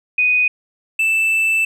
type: tone pair in turn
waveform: sine / triangle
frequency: 2489 / 2646 Hz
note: D#7 / E7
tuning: 0 / +6 cents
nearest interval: minor second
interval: 106 cents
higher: second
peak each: -12 dBFS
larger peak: neither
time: 0.18-0.48 / 0.99-1.65 s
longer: second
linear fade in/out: 5 ms
effects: none